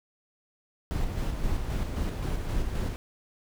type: noise with tremolo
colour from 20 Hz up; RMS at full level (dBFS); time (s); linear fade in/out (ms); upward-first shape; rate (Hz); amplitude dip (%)
brown; -28; 0.91-2.96; 0; square; 3.8; 35
effects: none